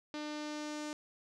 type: tone with low-pass filter sweep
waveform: sawtooth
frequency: 300 Hz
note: D4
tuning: 37 cents sharp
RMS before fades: -41 dBFS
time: 0.14-0.93 s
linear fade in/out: 0 ms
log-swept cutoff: 4600 to 7000 Hz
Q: 1.8
effects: none